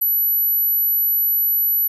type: tone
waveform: sine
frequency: 11850 Hz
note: F#9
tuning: 1 cent sharp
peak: -15 dBFS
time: 0.01-1.88 s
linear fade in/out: 10 ms
effects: none